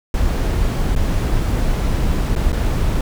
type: noise with dropouts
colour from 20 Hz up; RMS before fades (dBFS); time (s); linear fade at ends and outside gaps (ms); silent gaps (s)
brown; -17; 0.14-3.01; 2; 0.952-0.961 / 2.353-2.361 / 2.52-2.528
effects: none